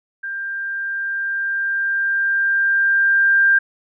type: tone with level ramp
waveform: sine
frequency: 1590 Hz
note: G6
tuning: 24 cents sharp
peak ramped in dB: -24 to -10 dBFS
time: 0.23-3.59 s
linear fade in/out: 10 ms
effects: none